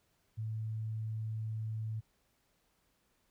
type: tone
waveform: sine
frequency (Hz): 110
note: A2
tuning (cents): 0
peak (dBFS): -35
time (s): 0.37-2.01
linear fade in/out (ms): 20
effects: pink hiss -75 dBFS RMS until 3.3 s